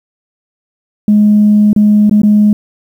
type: tone with dropouts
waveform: sine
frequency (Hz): 209.5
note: G#3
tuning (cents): +15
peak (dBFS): -3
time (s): 1.08-2.53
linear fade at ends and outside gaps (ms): 2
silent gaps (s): 1.731-1.762 / 2.096-2.111 / 2.218-2.233
effects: tanh soft clip ceiling 0 dBFS + 7-bit